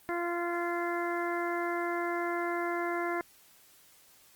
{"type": "harmonic tone", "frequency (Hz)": 345.7, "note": "F4", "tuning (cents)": -18, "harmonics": [1, 2, 3, 4, 5, 6], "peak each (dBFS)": [-33, -36, -38, -39, -40, -41], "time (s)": [0.09, 3.21], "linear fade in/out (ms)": 0, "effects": ["white hiss -60 dBFS RMS until 4.35 s", "Opus 32 kbps"]}